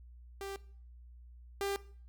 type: tone pair in turn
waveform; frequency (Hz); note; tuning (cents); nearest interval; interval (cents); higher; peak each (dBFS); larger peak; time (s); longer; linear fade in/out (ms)
sawtooth; 393.5 / 397.6; G4 / G4; +7 / +25; unison; 18; second; -36 / -29; second; 0.41-0.56 / 1.61-1.76; neither; 0
effects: noise-tail reverb RT60 0.5 s tail -19 dB re dry + added 60 Hz sine -51 dBFS peak until 2.08 s